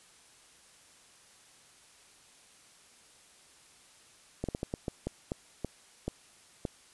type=slowing click train; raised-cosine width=2 ms; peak=-19 dBFS; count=11; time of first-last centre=4.44-6.652 s; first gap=47 ms; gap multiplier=1.32; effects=white hiss -59 dBFS RMS until 6.93 s + resampled to 24000 Hz